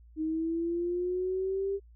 sine linear sweep, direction up, 311.1 to 398.6 Hz, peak -28 dBFS, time 0.16-1.8 s, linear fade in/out 50 ms, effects added 58 Hz sine -52 dBFS peak until 1.95 s

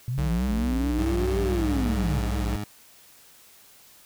sine linear two-way sweep, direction up then down, 116.9 to 400.3 to 127.1 Hz, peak -25 dBFS, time 0.08-2.19 s, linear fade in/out 0 ms, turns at 1.41 s
square tone with vibrato, 60.6 Hz, B1, 32 cents flat, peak -26 dBFS, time 0.18-2.56 s, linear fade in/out 0 ms, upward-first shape sine, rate 4.7 Hz, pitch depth 110 cents each way
20% pulse tone with pitch glide, 98 to 103.59 Hz, G2 to G#2, 0 to -4 cents, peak -25 dBFS, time 0.99-2.64 s, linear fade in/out 0 ms, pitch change +96 cents, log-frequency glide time 1.35-1.78 s
effects white hiss -53 dBFS RMS until 4.05 s

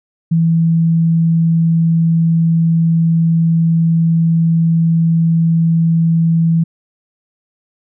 sine tone, 164.9 Hz, E3, 1 cent sharp, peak -9 dBFS, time 0.31-6.64 s, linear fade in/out 10 ms, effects none

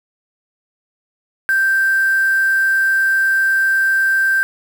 sine tone with quantisation, 1568 Hz, G6, in tune, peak -12 dBFS, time 1.49-4.43 s, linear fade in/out 0 ms, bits 5, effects none

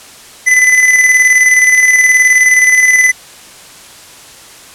square tone with tremolo, 2010 Hz, B6, 30 cents sharp, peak -4 dBFS, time 0.46-3.12 s, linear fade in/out 20 ms, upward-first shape square, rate 19 Hz, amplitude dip 40%, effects white hiss -35 dBFS RMS until 4.74 s + low-pass 10000 Hz 12 dB/octave

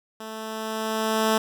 10% pulse tone with level ramp, 219.8 Hz, A3, 2 cents flat, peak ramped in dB -27 to -10 dBFS, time 0.2-1.38 s, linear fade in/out 5 ms, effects none

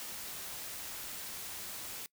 white noise, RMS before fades -43 dBFS, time 0-2.06 s, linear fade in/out 0 ms, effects noise-tail reverb RT60 0.1 s tail -23 dB re dry

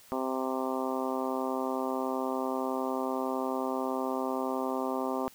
harmonic tone, 130.81 Hz, C3, in tune, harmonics 2 / 3 / 4 / 5 / 6 / 7 / 8 / 9, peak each -34 / -36 / -37 / -38 / -39 / -39 / -40 / -41 dBFS, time 0.12-5.28 s, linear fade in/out 0 ms, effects white hiss -56 dBFS RMS until 5.34 s

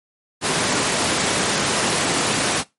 pink high-pass noise, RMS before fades -20 dBFS, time 0.41-2.64 s, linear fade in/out 50 ms, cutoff 180 Hz, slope 12 dB/octave, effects noise-tail reverb RT60 0.2 s tail -20 dB re dry + MP3 48 kbps

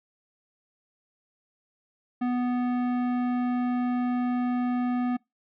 sine tone with tanh clipping, 246.9 Hz, B3, in tune, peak -26 dBFS, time 2.21-5.17 s, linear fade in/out 10 ms, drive 15 dB, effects noise-tail reverb RT60 0.2 s tail -25 dB re dry

